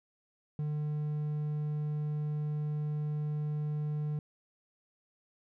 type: tone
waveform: triangle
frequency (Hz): 150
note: D3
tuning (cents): +37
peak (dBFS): -29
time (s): 0.59-4.19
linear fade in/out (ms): 2
effects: none